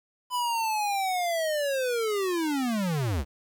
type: linear sweep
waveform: square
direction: down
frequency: 1003 to 58.27 Hz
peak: -26 dBFS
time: 0.3-3.25 s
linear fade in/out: 50 ms
effects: 10-bit